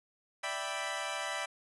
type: chord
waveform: 15% pulse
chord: E minor seventh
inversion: third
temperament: equal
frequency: 587.3 / 659.3 / 784 / 987.8 Hz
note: D5 / E5 / G5 / B5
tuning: 0 / 0 / 0 / 0 cents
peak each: -34 dBFS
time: 0.43-1.46 s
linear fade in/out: 10 ms
effects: resampled to 24000 Hz